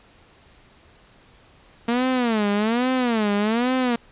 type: tone with vibrato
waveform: sawtooth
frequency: 229.3 Hz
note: A#3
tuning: 28 cents flat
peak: -15 dBFS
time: 1.88-3.96 s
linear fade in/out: 5 ms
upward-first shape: sine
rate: 1.2 Hz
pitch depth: 210 cents each way
effects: pink hiss -53 dBFS RMS until 4.11 s + resampled to 8000 Hz